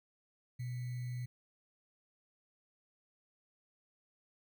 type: tone with sample-and-hold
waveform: sine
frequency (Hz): 123.47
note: B2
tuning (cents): 0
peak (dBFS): -37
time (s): 0.59-1.26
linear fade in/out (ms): 10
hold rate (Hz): 2100
effects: none